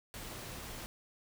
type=noise; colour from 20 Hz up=pink; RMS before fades=-45 dBFS; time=0.14-0.86 s; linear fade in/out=0 ms; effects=none

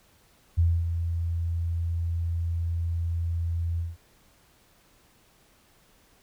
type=tone with ADSR envelope; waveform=sine; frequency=84.3 Hz; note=E2; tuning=39 cents sharp; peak=-17 dBFS; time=0.57-3.97 s; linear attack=19 ms; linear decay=250 ms; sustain=-8 dB; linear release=180 ms; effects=pink hiss -61 dBFS RMS until 6.22 s

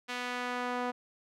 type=tone with band-pass filter sweep; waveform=sawtooth; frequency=246.9 Hz; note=B3; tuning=in tune; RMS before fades=-35 dBFS; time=0.08-0.92 s; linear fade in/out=20 ms; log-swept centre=2500 to 860 Hz; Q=0.88; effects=none

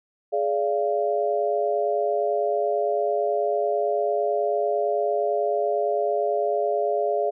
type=tone cluster; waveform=sine; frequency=418.7 / 579 / 688 Hz; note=G#4 / D5 / F5; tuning=+14 / -25 / -26 cents; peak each=-25 dBFS; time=0.32-7.31 s; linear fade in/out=20 ms; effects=none

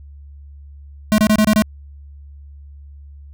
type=tone bursts; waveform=square; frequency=214.1 Hz; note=A3; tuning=47 cents flat; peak=-11 dBFS; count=6; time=1.12-1.621 s; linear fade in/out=0 ms; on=61 ms; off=27 ms; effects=added 71 Hz sine -36 dBFS peak until 3.33 s

